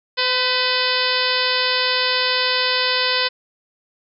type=harmonic tone with a mistuned harmonic; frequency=507 Hz; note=B4; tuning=45 cents sharp; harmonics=1 / 2 / 3 / 4 / 5 / 6 / 7 / 8 / 9 / 10; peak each=-26 / -26 / -26 / -26 / -26 / -26 / -26 / -26 / -26 / -26 dBFS; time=0.17-3.29 s; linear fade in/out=20 ms; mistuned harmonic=4; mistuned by=-42 cents; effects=none